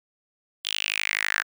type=tone with high-pass filter sweep; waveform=sawtooth; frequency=52 Hz; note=G#1; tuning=3 cents sharp; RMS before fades=-27 dBFS; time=0.64-1.43 s; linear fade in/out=20 ms; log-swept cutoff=3300 to 1600 Hz; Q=5.4; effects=none